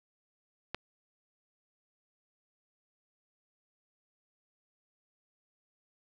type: click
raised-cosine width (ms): 0.3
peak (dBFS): -18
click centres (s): 0.746
effects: 9-bit